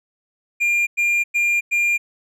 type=tone bursts; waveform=triangle; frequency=2400 Hz; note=D7; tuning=37 cents sharp; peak=-14 dBFS; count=4; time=0.6-1.98 s; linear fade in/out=20 ms; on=270 ms; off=100 ms; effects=none